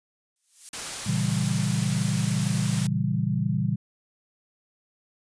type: noise with exponential growth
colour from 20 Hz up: violet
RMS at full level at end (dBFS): -33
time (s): 0.36-0.69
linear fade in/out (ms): 1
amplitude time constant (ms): 71
type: noise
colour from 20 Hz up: white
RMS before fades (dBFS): -33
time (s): 0.73-2.87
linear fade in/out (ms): 5
type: chord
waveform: sine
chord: A# diminished seventh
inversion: none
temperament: equal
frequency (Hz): 116.54 / 138.59 / 164.81 / 196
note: A#2 / C#3 / E3 / G3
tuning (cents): 0 / 0 / 0 / 0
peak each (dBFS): -28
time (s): 1.06-3.76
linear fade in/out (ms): 10
effects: resampled to 22050 Hz